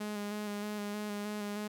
sawtooth tone with vibrato, 207.7 Hz, G#3, in tune, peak -32 dBFS, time 0-1.68 s, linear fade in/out 10 ms, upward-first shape square, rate 3.2 Hz, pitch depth 19 cents each way, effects none

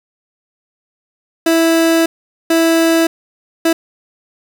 30% pulse tone bursts at uneven times, 328.8 Hz, E4, 4 cents flat, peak -7 dBFS, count 3, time 1.46-2.06 / 2.5-3.07 / 3.65-3.73 s, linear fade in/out 5 ms, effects 7-bit

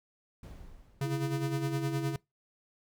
brown noise with exponential decay, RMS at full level -43 dBFS, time 0.43-1.68 s, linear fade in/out 2 ms, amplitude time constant 270 ms
square tone with tremolo, 138 Hz, C#3, 7 cents flat, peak -29 dBFS, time 1.01-2.16 s, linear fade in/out 2 ms, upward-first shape sine, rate 9.7 Hz, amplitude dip 60%
sine tone with pitch glide, 331.9 to 329.8 Hz, E4 to E4, +12 to +1 cents, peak -35 dBFS, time 1.02-2.16 s, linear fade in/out 50 ms, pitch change -11 cents, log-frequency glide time 1.28-1.86 s
effects noise-tail reverb RT60 0.2 s tail -23 dB re dry

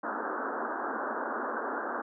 white band-pass noise, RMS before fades -34 dBFS, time 0.03-2.02 s, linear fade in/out 10 ms, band 220 to 1600 Hz, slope 96 dB/octave, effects none

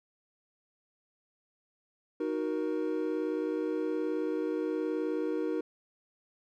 triangle chord, D# minor, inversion none, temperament equal with one note detuned, 311.1 / 370 / 470.8 Hz, D#4 / F#4 / A#4, 0 / 0 / +17 cents, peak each -31 / -33 / -32 dBFS, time 2.2-5.61 s, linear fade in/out 5 ms, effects none

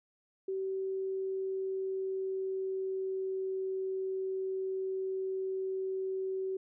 sine tone with pitch glide, 383.1 to 380.2 Hz, G4 to F#4, -40 to +47 cents, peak -32 dBFS, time 0.48-6.57 s, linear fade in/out 5 ms, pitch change -13 cents, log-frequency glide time 0.83-3.62 s, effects none

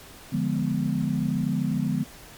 sine chord, D diminished seventh, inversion none, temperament equal, 146.83 / 174.61 / 207.7 / 246.9 Hz, D3 / F3 / Ab3 / Cb4, 0 / 0 / 0 / 0 cents, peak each -28 dBFS, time 0.32-2.04 s, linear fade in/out 10 ms, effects pink hiss -46 dBFS RMS until 2.37 s + MP3 96 kbps

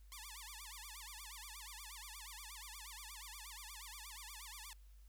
5% pulse tone with vibrato, 1006 Hz, B5, 32 cents sharp, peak -38 dBFS, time 0.12-4.73 s, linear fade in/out 0 ms, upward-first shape sine, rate 8.4 Hz, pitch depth 300 cents each way, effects added 50 Hz sine -57 dBFS peak until 5.08 s + white hiss -75 dBFS RMS until 5.08 s

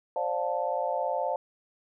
sine chord, D minor seventh, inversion third, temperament just, 528.6 / 587.3 / 704.8 / 881 Hz, C5 / D5 / F5 / A5, +18 / 0 / +16 / +2 cents, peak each -32 dBFS, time 0.16-1.36 s, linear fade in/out 2 ms, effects none

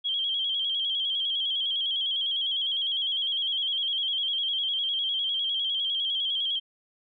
sine tone with vibrato, 3232 Hz, G#7, 48 cents flat, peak -25 dBFS, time 0.04-6.6 s, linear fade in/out 20 ms, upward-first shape square, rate 9.9 Hz, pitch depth 47 cents each way, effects none

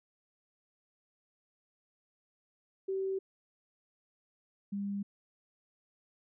sine tone pair in turn, 384.4 / 200.5 Hz, G4 / G3, -34 / +39 cents, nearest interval major seventh, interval 1127 cents, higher first, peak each -31 / -33 dBFS, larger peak first, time 2.88-3.19 / 4.72-5.03 s, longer neither, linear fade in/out 10 ms, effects none

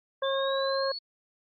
harmonic tone, 542 Hz, C#5, 39 cents flat, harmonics 1 / 2 / 3, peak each -27 / -33 / -37 dBFS, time 0.22-0.92 s, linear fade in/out 5 ms
sine exponential sweep, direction up, 3518 to 4435 Hz, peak -34 dBFS, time 0.23-0.99 s, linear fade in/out 10 ms
effects Opus 48 kbps

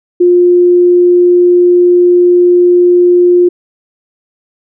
sine tone, 354.2 Hz, F4, 24 cents sharp, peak -3 dBFS, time 0.2-3.49 s, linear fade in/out 10 ms, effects none

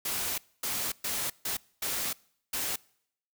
white noise bursts at uneven times, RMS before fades -32 dBFS, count 6, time 0.05-0.38 / 0.63-0.92 / 1.04-1.3 / 1.45-1.57 / 1.82-2.13 / 2.53-2.76 s, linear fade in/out 5 ms, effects noise-tail reverb RT60 0.7 s tail -25 dB re dry

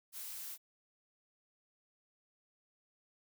blue noise, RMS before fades -45 dBFS, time 0.12-0.58 s, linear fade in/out 50 ms, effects none

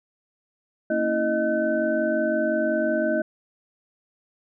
sine tone cluster, 230.5 / 276.2 / 326.2 / 620 / 1519 Hz, A#3 / C#4 / E4 / D#5 / F#6, -19 / -6 / -18 / -6 / +45 cents, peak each -28 / -32 / -27 / -23 / -30 dBFS, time 0.9-3.22 s, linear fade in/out 5 ms, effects none

